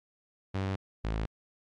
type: tone pair in turn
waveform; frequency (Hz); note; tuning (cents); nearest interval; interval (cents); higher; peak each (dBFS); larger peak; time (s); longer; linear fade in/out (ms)
sawtooth; 96.4 / 54.1; G2 / A1; -28 / -29; minor seventh; 1001; first; -26; neither; 0.54-0.76 / 1.04-1.26; neither; 10
effects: low-pass 4000 Hz 12 dB/octave + AAC 64 kbps